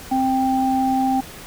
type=tone pair together; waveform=sine; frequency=262.6 / 786.9 Hz; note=C4 / G5; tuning=+6 / +6 cents; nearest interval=octave + perfect fifth; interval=1900 cents; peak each=-19 dBFS; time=0.11-1.21 s; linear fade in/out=10 ms; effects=pink hiss -38 dBFS RMS until 1.46 s